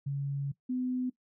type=tone pair in turn; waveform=sine; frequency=140 / 252.8 Hz; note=C#3 / B3; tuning=+18 / +41 cents; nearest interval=minor seventh; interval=1023 cents; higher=second; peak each=-30 / -29 dBFS; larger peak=second; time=0.06-0.52 / 0.69-1.1 s; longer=first; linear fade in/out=10 ms; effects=noise-tail reverb RT60 0.1 s tail -18 dB re dry